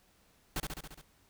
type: noise with echo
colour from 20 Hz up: pink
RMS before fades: -34 dBFS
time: 0.56-0.6 s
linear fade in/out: 2 ms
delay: 69 ms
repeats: 6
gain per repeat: -3 dB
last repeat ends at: 1.014 s
effects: pink hiss -67 dBFS RMS until 1.29 s